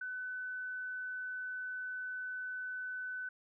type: tone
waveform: sine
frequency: 1505 Hz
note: F#6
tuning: 29 cents sharp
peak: -38 dBFS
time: 0.01-3.29 s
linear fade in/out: 5 ms
effects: none